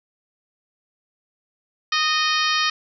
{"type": "harmonic tone with a mistuned harmonic", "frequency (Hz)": 621, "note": "D#5", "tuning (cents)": -3, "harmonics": [2, 3, 4, 5, 6, 7, 8, 9], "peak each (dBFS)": [-23, -25, -26, -27, -28, -28, -29, -30], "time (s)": [1.92, 2.7], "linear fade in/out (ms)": 5, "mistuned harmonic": 3, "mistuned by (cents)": -18, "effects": []}